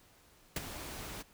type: noise with ADSR envelope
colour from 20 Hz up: pink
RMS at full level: -32 dBFS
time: 0.56-1.23 s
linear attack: 4 ms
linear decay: 24 ms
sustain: -12 dB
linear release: 17 ms
effects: pink hiss -63 dBFS RMS until 1.33 s